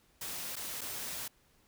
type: noise with dropouts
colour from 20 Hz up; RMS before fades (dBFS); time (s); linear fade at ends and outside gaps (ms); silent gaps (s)
white; -40; 0.21-1.28; 5; 0.557-0.564 / 0.81-0.814
effects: pink hiss -68 dBFS RMS until 1.67 s